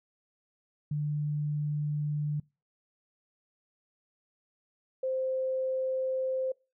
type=tone pair in turn; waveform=sine; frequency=148.5 / 521.8 Hz; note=D3 / C5; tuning=+20 / -5 cents; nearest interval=octave + minor seventh; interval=2175 cents; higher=second; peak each=-28 dBFS; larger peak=neither; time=0.91-2.4 / 5.03-6.52 s; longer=neither; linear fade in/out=5 ms; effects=noise-tail reverb RT60 0.3 s tail -25 dB re dry